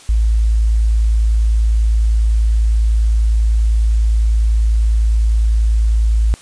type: tone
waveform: sine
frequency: 55 Hz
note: A1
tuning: in tune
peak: -10 dBFS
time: 0.09-6.34 s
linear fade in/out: 0 ms
effects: white hiss -41 dBFS RMS until 6.41 s + resampled to 22050 Hz